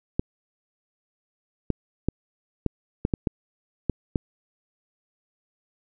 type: clicks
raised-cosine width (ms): 3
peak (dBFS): -9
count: 9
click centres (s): 0.195 / 1.703 / 2.086 / 2.663 / 3.051 / 3.138 / 3.272 / 3.897 / 4.158
effects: none